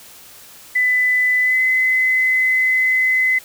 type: tone with pitch glide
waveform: sine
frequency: 2000 to 2033 Hz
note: B6 to B6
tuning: +21 to +50 cents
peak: -13 dBFS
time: 0.75-3.39 s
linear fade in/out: 10 ms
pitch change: +29 cents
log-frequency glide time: 1.43-1.6 s
effects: white hiss -42 dBFS RMS until 3.44 s